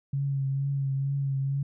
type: tone with vibrato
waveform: sine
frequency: 137.6 Hz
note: C#3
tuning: 12 cents flat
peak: -25 dBFS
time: 0.13-1.63 s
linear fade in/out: 5 ms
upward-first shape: triangle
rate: 2.2 Hz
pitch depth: 33 cents each way
effects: none